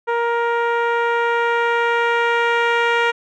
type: tone with low-pass filter sweep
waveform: 10% pulse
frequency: 469.5 Hz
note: A#4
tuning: 12 cents sharp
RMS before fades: -18 dBFS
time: 0.07-3.12 s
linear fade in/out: 20 ms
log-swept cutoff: 1100 to 2500 Hz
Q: 0.79
effects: none